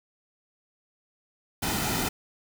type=noise with comb filter; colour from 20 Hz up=pink; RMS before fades=-28 dBFS; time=1.62-2.09 s; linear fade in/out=10 ms; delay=1.8 ms; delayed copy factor=-0.6; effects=none